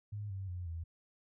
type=tone with pitch steps; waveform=sine; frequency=103.83 / 96.32 / 89.35 / 82.89 Hz; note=G#2 / G2 / F2 / E2; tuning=0 / -30 / +40 / +10 cents; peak=-38 dBFS; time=0.12-0.84 s; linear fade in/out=10 ms; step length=180 ms; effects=none

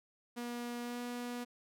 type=tone with pitch glide; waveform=sawtooth; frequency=240.1 to 242.9 Hz; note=B3 to B3; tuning=-49 to -29 cents; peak=-35 dBFS; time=0.36-1.45 s; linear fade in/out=20 ms; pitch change=+20 cents; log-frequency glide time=0.82-1 s; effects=none

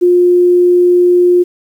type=tone; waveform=sine; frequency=355.3 Hz; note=F4; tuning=30 cents sharp; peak=-5 dBFS; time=0.01-1.44 s; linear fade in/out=20 ms; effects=7-bit

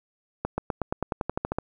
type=accelerating click train; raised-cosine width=1 ms; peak=-12 dBFS; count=13; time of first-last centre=0.45-1.586 s; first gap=130 ms; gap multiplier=0.94; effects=9-bit

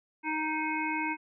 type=harmonic tone with a mistuned harmonic; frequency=311.1 Hz; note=D#4; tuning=in tune; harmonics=1 / 3 / 5 / 7 / 8; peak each=-34 / -33 / -39 / -35 / -38 dBFS; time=0.23-1.17 s; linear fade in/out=50 ms; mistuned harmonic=8; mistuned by=+24 cents; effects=none

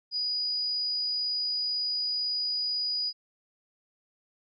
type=tone; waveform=sine; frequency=4921 Hz; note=D#8; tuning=20 cents flat; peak=-27 dBFS; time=0.11-3.13 s; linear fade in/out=50 ms; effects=none

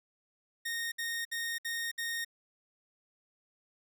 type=tone bursts; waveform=sawtooth; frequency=1852 Hz; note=A#6; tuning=12 cents flat; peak=-30 dBFS; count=5; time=0.65-2.248 s; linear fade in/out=10 ms; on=270 ms; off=62 ms; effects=none

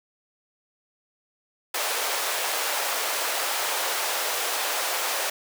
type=high-pass noise; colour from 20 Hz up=pink; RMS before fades=-27 dBFS; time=1.74-5.3 s; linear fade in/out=5 ms; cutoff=520 Hz; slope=24 dB/octave; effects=none

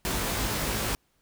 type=noise with comb filter; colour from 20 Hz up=pink; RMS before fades=-29 dBFS; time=0.05-0.95 s; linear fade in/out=0 ms; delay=19 ms; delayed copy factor=+0.75; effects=pink hiss -70 dBFS RMS until 1.21 s

